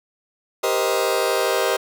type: chord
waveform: sawtooth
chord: C minor seventh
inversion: second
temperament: just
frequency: 392.4 / 470.9 / 523.3 / 627.9 Hz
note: G4 / Bb4 / C5 / Eb5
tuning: +2 / +18 / 0 / +16 cents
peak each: -20 dBFS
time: 0.63-1.77 s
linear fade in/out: 10 ms
effects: none